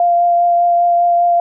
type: tone with vibrato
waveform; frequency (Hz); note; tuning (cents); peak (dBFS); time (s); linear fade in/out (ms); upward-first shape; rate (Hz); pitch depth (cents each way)
sine; 695; F5; -9; -9; 0-1.4; 2; triangle; 5; 13
effects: none